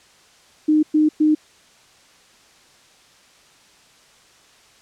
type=tone bursts; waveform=sine; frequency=306.7 Hz; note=D#4; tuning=25 cents flat; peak=-12 dBFS; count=3; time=0.68-1.35 s; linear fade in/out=10 ms; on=150 ms; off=110 ms; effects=white hiss -52 dBFS RMS until 4.81 s + low-pass 7000 Hz 12 dB/octave